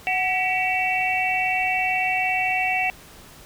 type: tone cluster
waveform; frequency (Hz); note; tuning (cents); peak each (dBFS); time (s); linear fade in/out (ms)
sine; 743 / 1945 / 2271 / 2691; F#5 / B6 / C#7 / E7; +7 / -27 / +41 / +35; -24 / -31 / -26 / -24; 0.07-2.9; 0
effects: pink hiss -46 dBFS RMS until 3.45 s